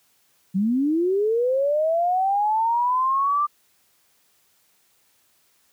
sine linear sweep, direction up, 180.6 to 1191 Hz, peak -18 dBFS, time 0.54-3.47 s, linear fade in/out 20 ms, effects white hiss -63 dBFS RMS until 5.72 s + high-pass 60 Hz 12 dB/octave

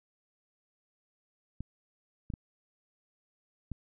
clicks, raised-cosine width 5 ms, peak -25 dBFS, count 4, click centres 1.606 / 2.302 / 2.338 / 3.717 s, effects none

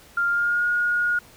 sine tone with pitch glide, 1396.9 to 1437 Hz, F6 to F6, 0 to +49 cents, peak -19 dBFS, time 0.17-1.19 s, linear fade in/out 5 ms, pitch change +49 cents, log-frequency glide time 0.28-0.66 s, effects pink hiss -50 dBFS RMS until 1.36 s

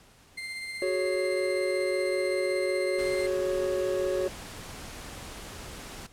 35% pulse tone with tremolo, 2093 Hz, C7, in tune, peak -32 dBFS, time 0.37-3.27 s, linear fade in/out 10 ms, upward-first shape sine, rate 16 Hz, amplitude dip 30%
triangle chord, F# suspended second, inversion none, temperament equal, 370 / 415.3 / 554.4 Hz, F#4 / G#4 / C#5, 0 / 0 / 0 cents, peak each -27 / -32 / -27 dBFS, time 0.82-4.28 s, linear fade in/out 2 ms
pink noise, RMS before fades -42 dBFS, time 2.98-6.07 s, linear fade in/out 10 ms
effects pink hiss -57 dBFS RMS until 6.12 s + low-pass 11000 Hz 12 dB/octave

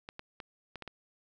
clicks, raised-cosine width 0.3 ms, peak -26 dBFS, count 6, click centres 0.089 / 0.194 / 0.402 / 0.757 / 0.823 / 0.877 s, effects none

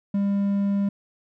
triangle tone, 200 Hz, G3, 35 cents sharp, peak -18 dBFS, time 0.14-0.89 s, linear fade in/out 5 ms, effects none

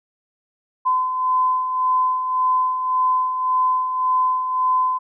sine beating tone pair, 1019 / 1020.8 Hz, C6 / C6, -46 / -43 cents, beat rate 1.8 Hz, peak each -26 / -17 dBFS, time 0.85-4.99 s, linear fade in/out 20 ms, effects none

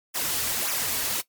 white noise with flanger, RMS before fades -27 dBFS, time 0.14-1.22 s, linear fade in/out 20 ms, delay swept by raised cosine 0.23 to 5.83 ms, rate 1.8 Hz, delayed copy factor -0.7, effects noise-tail reverb RT60 0.1 s tail -18 dB re dry + MP3 96 kbps

